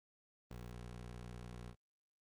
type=tone with ADSR envelope; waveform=20% pulse; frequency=60 Hz; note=B1; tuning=49 cents flat; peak=-39 dBFS; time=0.51-1.76 s; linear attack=3 ms; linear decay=4 ms; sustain=-3 dB; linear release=76 ms; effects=Opus 32 kbps